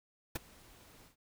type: noise with ADSR envelope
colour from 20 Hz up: pink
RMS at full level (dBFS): -35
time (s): 0.35-1.16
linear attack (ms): 9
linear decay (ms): 16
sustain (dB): -24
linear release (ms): 110
effects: none